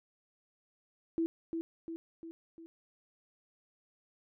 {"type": "tone with echo", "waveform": "sine", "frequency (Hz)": 329.6, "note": "E4", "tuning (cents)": 0, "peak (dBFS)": -28, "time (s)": [1.18, 1.26], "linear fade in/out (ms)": 0, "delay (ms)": 350, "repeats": 4, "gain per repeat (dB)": -5, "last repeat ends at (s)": 2.66, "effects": []}